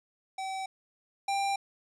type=tone pair in turn; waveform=square; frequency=767 / 792.2 Hz; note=G5 / G5; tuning=-38 / +18 cents; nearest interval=minor second; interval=56 cents; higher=second; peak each=-34 / -28 dBFS; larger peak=second; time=0.38-0.66 / 1.28-1.56 s; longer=neither; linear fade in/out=5 ms; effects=resampled to 22050 Hz